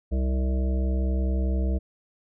harmonic tone, 64.7 Hz, C2, 19 cents flat, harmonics 1 / 3 / 5 / 7 / 9 / 10, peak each -22 / -32 / -36 / -39 / -41 / -42 dBFS, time 0.11-1.79 s, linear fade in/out 20 ms, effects none

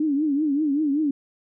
sine tone with vibrato, 293.7 Hz, D4, in tune, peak -19 dBFS, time 0-1.11 s, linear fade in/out 5 ms, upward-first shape triangle, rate 5.2 Hz, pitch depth 150 cents each way, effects none

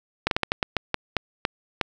slowing click train, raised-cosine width 0.3 ms, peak -5 dBFS, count 11, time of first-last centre 0.27-1.812 s, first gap 42 ms, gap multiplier 1.27, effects none

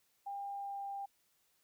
sine tone with pitch glide, 800 to 795.4 Hz, G5 to G5, +35 to +25 cents, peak -39 dBFS, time 0.26-1.06 s, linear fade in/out 10 ms, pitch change -10 cents, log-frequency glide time 0.53-0.85 s, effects white hiss -75 dBFS RMS until 1.63 s

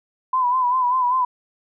sine tone with vibrato, 1004 Hz, B5, 28 cents sharp, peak -16 dBFS, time 0.33-1.25 s, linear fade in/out 5 ms, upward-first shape sine, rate 5.1 Hz, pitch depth 60 cents each way, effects none

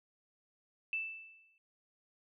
sine tone with exponential decay, 2646 Hz, E7, 6 cents sharp, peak -31 dBFS, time 0.93-1.58 s, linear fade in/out 1 ms, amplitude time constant 140 ms, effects none

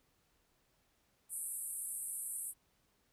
pink band-pass noise, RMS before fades -42 dBFS, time 1.29-2.54 s, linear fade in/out 50 ms, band 8300 to 12000 Hz, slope 96 dB/octave, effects pink hiss -75 dBFS RMS until 3.12 s

